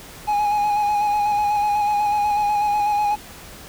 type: tone with vibrato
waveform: triangle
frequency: 830.6 Hz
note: G#5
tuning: in tune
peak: -15 dBFS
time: 0.27-3.16 s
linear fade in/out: 20 ms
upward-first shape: square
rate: 8.1 Hz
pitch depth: 22 cents each way
effects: pink hiss -40 dBFS RMS until 3.68 s